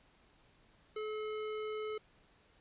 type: tone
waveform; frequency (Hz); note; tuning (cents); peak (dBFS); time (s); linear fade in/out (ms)
square; 429.8; A4; -41; -38; 0.96-1.98; 5
effects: pink hiss -67 dBFS RMS until 2.6 s + resampled to 8000 Hz